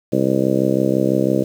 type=harmonic tone; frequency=66 Hz; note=C2; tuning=16 cents sharp; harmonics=2 / 3 / 4 / 5 / 6 / 7 / 8 / 9; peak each=-24 / -21 / -22 / -20 / -25 / -24 / -23 / -25 dBFS; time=0.12-1.44 s; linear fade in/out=10 ms; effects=7-bit